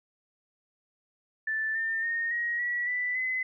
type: tone with pitch steps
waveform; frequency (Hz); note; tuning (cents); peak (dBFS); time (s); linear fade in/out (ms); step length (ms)
sine; 1760 / 1802.2 / 1845.4 / 1889.6 / 1934.9 / 1981.2 / 2029; A6 / A6 / A#6 / A#6 / B6 / B6 / B6; 0 / +41 / -18 / +23 / -36 / +5 / +46; -27; 1.47-3.43; 5; 280
effects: none